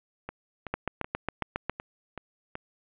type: two click trains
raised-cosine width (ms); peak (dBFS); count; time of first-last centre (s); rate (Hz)
0.5; -13 / -21; 8 / 7; 0.74-1.696 / 0.29-2.554; 7.32 / 2.65
effects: resampled to 8000 Hz + 7-bit